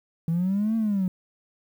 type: linear two-way sweep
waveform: triangle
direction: up then down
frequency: 160.6 to 227.9 to 180.2 Hz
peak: -18 dBFS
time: 0.28-1.08 s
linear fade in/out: 2 ms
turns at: 0.76 s
effects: tanh soft clip ceiling -18 dBFS + 9-bit